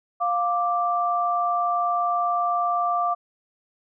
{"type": "tone pair together", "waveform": "sine", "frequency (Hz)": [702.5, 1174.7], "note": ["F5", "D6"], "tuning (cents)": [10, 0], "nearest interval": "major sixth", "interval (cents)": 890, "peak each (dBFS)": -23, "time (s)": [0.2, 3.15], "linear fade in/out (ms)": 20, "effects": []}